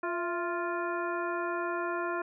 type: harmonic tone with a mistuned harmonic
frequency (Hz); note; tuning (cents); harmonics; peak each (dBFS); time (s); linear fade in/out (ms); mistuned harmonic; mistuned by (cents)
349.2; F4; 0; 1 / 2 / 3 / 4 / 5 / 7; -34 / -37 / -36 / -37 / -42 / -48; 0.03-2.22; 5; 2; -67
effects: none